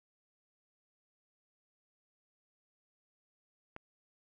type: click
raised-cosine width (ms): 0.5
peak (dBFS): -29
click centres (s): 3.764
effects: none